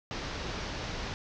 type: low-pass noise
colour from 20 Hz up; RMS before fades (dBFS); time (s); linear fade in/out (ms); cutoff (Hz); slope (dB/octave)
pink; -37; 0.11-1.14; 0; 6000; 48
effects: none